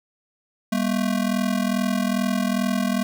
square ring-modulated tone, 220 Hz, A3, in tune, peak -18 dBFS, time 0.72-3.03 s, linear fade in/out 0 ms, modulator 21.2 Hz, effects none

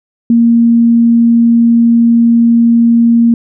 sine tone, 233.1 Hz, A#3, in tune, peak -4 dBFS, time 0.3-3.34 s, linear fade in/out 2 ms, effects none

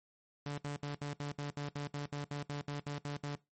sawtooth tone bursts, 144.6 Hz, D3, 27 cents flat, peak -33 dBFS, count 16, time 0.46-3.355 s, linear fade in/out 2 ms, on 120 ms, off 65 ms, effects noise-tail reverb RT60 0.2 s tail -19 dB re dry + MP3 32 kbps

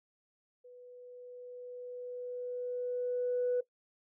sine tone with level ramp, 493.9 Hz, B4, in tune, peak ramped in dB -51 to -26 dBFS, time 0.64-3.61 s, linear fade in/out 10 ms, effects noise-tail reverb RT60 0.1 s tail -18 dB re dry + tanh soft clip ceiling -24 dBFS

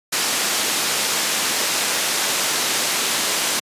white low-pass noise, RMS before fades -21 dBFS, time 0.12-3.6 s, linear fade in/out 10 ms, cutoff 8000 Hz, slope 12 dB/octave, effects high-pass 200 Hz 12 dB/octave + resampled to 32000 Hz

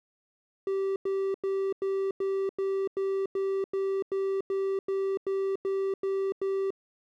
triangle tone bursts, 388.5 Hz, G4, 16 cents flat, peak -24 dBFS, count 16, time 0.67-6.705 s, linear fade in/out 2 ms, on 290 ms, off 93 ms, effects none

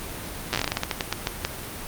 slowing click train, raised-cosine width 0.2 ms, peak -6 dBFS, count 17, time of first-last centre 0.53-1.45 s, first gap 8 ms, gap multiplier 1.23, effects pink hiss -35 dBFS RMS until 1.87 s + Opus 32 kbps

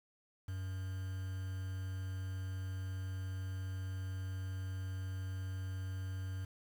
triangle tone with quantisation, 94.2 Hz, F#2, 32 cents sharp, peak -36 dBFS, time 0.48-6.45 s, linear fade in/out 5 ms, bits 9, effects none

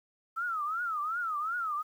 sine tone with vibrato, 1302 Hz, E6, 22 cents flat, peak -30 dBFS, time 0.36-1.83 s, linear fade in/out 20 ms, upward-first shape triangle, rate 2.7 Hz, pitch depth 210 cents each way, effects 10-bit

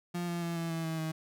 35% pulse tone with pitch steps, 174.61 / 171.91 / 169.25 / 166.63 / 164.05 / 161.51 / 159.01 Hz, F3 / F3 / E3 / E3 / E3 / E3 / D#3, 0 / -27 / +46 / +19 / -8 / -35 / +38 cents, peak -31 dBFS, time 0.14-1.12 s, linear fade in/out 10 ms, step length 140 ms, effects none

